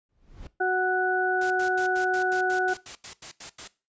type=noise with exponential growth; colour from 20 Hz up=brown; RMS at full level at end=-35 dBFS; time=0.09-0.47 s; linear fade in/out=2 ms; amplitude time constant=81 ms
type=harmonic tone; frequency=370 Hz; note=F#4; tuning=in tune; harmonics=1 / 2 / 4; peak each=-26 / -26 / -26 dBFS; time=0.6-2.74 s; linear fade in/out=10 ms
type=noise bursts; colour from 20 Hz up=white; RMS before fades=-39 dBFS; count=13; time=1.41-3.677 s; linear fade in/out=5 ms; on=95 ms; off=86 ms
effects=noise-tail reverb RT60 0.3 s tail -19 dB re dry + resampled to 16000 Hz

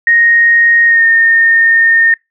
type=tone with pitch glide; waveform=sine; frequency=1864.7 to 1830.5 Hz; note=A#6 to A#6; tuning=0 to -32 cents; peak=-5 dBFS; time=0.07-2.14 s; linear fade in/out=2 ms; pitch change=-32 cents; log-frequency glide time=0.86-1.04 s; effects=noise-tail reverb RT60 0.2 s tail -26 dB re dry

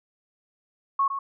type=tone with echo; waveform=sine; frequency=1100 Hz; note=C#6; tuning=14 cents flat; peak=-19 dBFS; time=0.99-1.08 s; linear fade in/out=5 ms; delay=110 ms; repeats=1; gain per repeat=-8 dB; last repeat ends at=1.19 s; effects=none

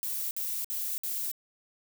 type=noise bursts; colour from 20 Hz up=violet; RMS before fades=-33 dBFS; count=4; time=0.03-1.315 s; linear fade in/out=0 ms; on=280 ms; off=55 ms; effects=none

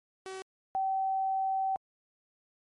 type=tone pair in turn; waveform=sawtooth / sine; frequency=380 / 768.8 Hz; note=F#4 / G5; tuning=+46 / -34 cents; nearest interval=octave; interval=1220 cents; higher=second; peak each=-35 / -27 dBFS; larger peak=second; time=0.26-0.42 / 0.75-1.76 s; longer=second; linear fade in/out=0 ms; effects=MP3 48 kbps

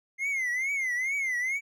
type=tone with vibrato; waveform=triangle; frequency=2090 Hz; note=C7; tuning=2 cents flat; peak=-25 dBFS; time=0.18-1.61 s; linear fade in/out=50 ms; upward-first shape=triangle; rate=2.3 Hz; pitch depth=160 cents each way; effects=none

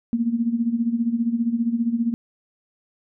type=tone with tremolo; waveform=sine; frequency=233.1 Hz; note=A#3; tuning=in tune; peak=-16 dBFS; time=0.13-2.14 s; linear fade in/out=0 ms; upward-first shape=sine; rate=15 Hz; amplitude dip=75%; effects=none

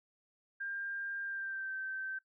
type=tone with pitch glide; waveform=sine; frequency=1598 to 1550.7 Hz; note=G6 to G6; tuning=+33 to -19 cents; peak=-37 dBFS; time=0.6-2.19 s; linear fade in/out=10 ms; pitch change=-52 cents; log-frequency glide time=1.23-1.74 s; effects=noise-tail reverb RT60 0.1 s tail -19 dB re dry

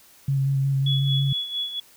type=tone with vibrato; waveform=sine; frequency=136.7 Hz; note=C#3; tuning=24 cents flat; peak=-19 dBFS; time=0.28-1.33 s; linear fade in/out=5 ms; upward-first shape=square; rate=5.5 Hz; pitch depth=15 cents each way
type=tone with tremolo; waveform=sine; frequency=3386 Hz; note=G#7; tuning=33 cents sharp; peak=-23 dBFS; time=0.86-1.8 s; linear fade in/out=5 ms; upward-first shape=sine; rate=4.4 Hz; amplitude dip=65%
effects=white hiss -53 dBFS RMS until 1.96 s

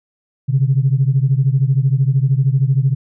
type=beating tone pair; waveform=sine; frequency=130 / 143 Hz; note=C3 / D3; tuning=-11 / -46 cents; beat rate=13 Hz; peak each=-13 / -15 dBFS; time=0.48-2.95 s; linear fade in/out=20 ms; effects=tanh soft clip ceiling -4 dBFS

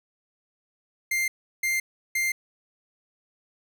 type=tone bursts; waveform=45% pulse; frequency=2099 Hz; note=C7; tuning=5 cents sharp; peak=-23 dBFS; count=3; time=1.11-2.32 s; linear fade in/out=5 ms; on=170 ms; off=350 ms; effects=none

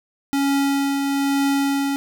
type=tone with tremolo; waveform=square; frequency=278.1 Hz; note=C#4; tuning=6 cents sharp; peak=-17 dBFS; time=0.33-1.96 s; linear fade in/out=0 ms; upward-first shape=triangle; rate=1.1 Hz; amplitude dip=35%; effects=none

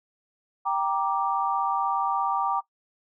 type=chord; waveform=sine; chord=G minor; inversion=none; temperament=just; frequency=784 / 940.8 / 1176 Hz; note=G5 / Bb5 / D6; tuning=0 / +16 / +2 cents; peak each=-27 dBFS; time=0.65-2.61 s; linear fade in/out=20 ms; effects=noise-tail reverb RT60 0.1 s tail -19 dB re dry

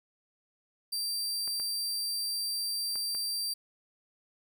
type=tone; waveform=sawtooth; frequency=4699 Hz; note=D8; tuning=in tune; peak=-28 dBFS; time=0.92-3.54 s; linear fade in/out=10 ms
type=clicks; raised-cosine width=0.5 ms; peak=-32 dBFS; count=4; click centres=1.477 / 1.599 / 2.957 / 3.149 s
effects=none

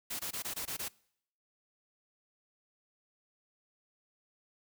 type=noise bursts; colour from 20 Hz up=white; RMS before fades=-38 dBFS; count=7; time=0.1-0.885 s; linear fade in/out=10 ms; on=95 ms; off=20 ms; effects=noise-tail reverb RT60 0.7 s tail -24 dB re dry

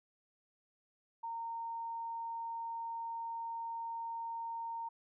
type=tone; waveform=sine; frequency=920 Hz; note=A#5; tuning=23 cents flat; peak=-38 dBFS; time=1.23-4.89 s; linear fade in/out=10 ms; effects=none

